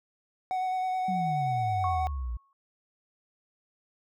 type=tone with vibrato; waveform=triangle; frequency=744 Hz; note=F#5; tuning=9 cents sharp; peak=-25 dBFS; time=0.51-2.07 s; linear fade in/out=0 ms; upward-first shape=sine; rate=9.4 Hz; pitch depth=14 cents each way
type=exponential sweep; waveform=sine; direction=down; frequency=194.2 to 56 Hz; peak=-30 dBFS; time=1.08-2.37 s; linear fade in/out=5 ms
type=tone with exponential decay; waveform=sine; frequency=1100 Hz; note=C#6; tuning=14 cents flat; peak=-28 dBFS; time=1.84-2.53 s; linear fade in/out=1 ms; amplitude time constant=150 ms
effects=none